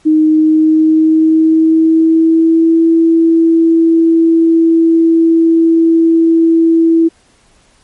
sine tone with pitch glide, 311.1 to 329 Hz, D#4 to E4, 0 to -3 cents, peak -5 dBFS, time 0.05-7.09 s, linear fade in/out 20 ms, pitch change +97 cents, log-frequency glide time 0.27-2.84 s, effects pink hiss -50 dBFS RMS until 7.83 s + MP3 48 kbps

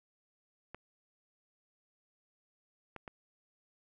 clicks, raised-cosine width 0.5 ms, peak -29 dBFS, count 3, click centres 0.746 / 2.963 / 3.078 s, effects none

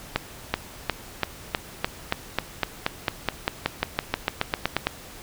accelerating click train, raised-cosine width 0.3 ms, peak -5 dBFS, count 23, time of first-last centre 0.16-4.87 s, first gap 380 ms, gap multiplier 0.94, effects pink hiss -43 dBFS RMS until 5.22 s

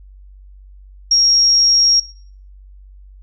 sine tone, 5588 Hz, F8, in tune, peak -9 dBFS, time 1.11-2 s, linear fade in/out 5 ms, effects noise-tail reverb RT60 0.5 s tail -20 dB re dry + added 48 Hz sine -38 dBFS peak until 3.22 s

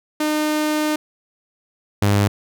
sawtooth tone pair in turn, 304.6 / 101.65 Hz, D#4 / G#2, -37 / -37 cents, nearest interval octave + perfect fifth, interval 1900 cents, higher first, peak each -14 / -10 dBFS, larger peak second, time 0.2-0.96 / 2.02-2.28 s, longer first, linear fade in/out 5 ms, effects none

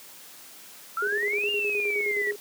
sine exponential two-way sweep, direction up then down, 1318.5 to 2830 to 1910 Hz, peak -25 dBFS, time 0.97-2.31 s, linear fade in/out 2 ms, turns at 1.5 s
sine tone with tremolo, 411.9 Hz, G#4, 14 cents flat, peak -27 dBFS, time 1.02-2.36 s, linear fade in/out 5 ms, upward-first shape square, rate 9.6 Hz, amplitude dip 55%
effects white hiss -47 dBFS RMS until 2.4 s + high-pass 150 Hz 12 dB/octave

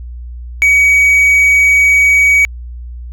triangle tone, 2262 Hz, C#7, 34 cents sharp, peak -4 dBFS, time 0.62-2.45 s, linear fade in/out 0 ms, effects added 60 Hz sine -24 dBFS peak until 3.12 s

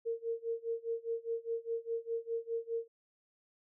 sine tone with tremolo, 460 Hz, A#4, 23 cents flat, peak -31 dBFS, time 0.05-2.88 s, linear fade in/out 20 ms, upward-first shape sine, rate 4.9 Hz, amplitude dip 95%, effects none

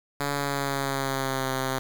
5% pulse tone with pitch glide, 142.3 to 132.01 Hz, C#3 to C3, +46 to +16 cents, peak -15 dBFS, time 0.2-1.79 s, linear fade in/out 2 ms, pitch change -130 cents, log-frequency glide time 0.32-1.48 s, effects 7-bit

